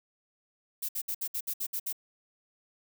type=noise bursts; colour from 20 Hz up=violet; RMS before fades=-33 dBFS; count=9; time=0.82-1.928 s; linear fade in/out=10 ms; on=68 ms; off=62 ms; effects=none